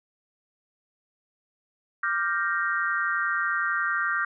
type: chord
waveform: sine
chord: G minor seventh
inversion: second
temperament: equal with one note detuned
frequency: 1180.8 / 1396.9 / 1568 / 1864.7 Hz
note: D6 / F6 / G6 / Bb6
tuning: +9 / 0 / 0 / 0 cents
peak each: -30 / -28 / -28 / -31 dBFS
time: 2.03-4.25 s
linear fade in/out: 5 ms
effects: none